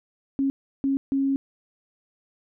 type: tone bursts at uneven times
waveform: sine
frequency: 273 Hz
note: C#4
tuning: 26 cents flat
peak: -20 dBFS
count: 3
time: 0.39-0.5 / 0.84-0.97 / 1.12-1.36 s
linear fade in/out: 0 ms
effects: none